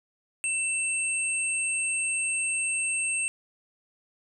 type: tone pair together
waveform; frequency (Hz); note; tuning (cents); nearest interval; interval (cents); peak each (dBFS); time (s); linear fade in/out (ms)
sine; 2666 / 8464; E7 / C9; +19 / +19; octave + minor sixth; 2000; -28; 0.44-3.28; 0
effects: none